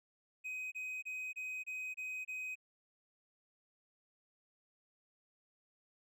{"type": "tone bursts", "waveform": "triangle", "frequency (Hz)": 2516, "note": "D#7", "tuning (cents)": 19, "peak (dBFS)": -38, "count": 7, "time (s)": [0.44, 2.556], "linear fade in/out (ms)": 20, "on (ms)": 280, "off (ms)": 26, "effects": []}